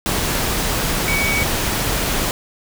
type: tone in noise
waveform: sine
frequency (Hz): 2256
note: C#7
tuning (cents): +30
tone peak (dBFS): -19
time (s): 1.08-1.43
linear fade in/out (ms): 0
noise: pink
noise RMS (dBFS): -20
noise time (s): 0.06-2.31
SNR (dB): -2
effects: none